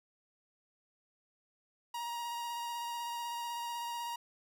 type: tone with vibrato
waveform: 45% pulse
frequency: 945 Hz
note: A#5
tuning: 23 cents sharp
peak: -37 dBFS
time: 1.94-4.16 s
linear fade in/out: 5 ms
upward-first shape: square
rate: 16 Hz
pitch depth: 13 cents each way
effects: none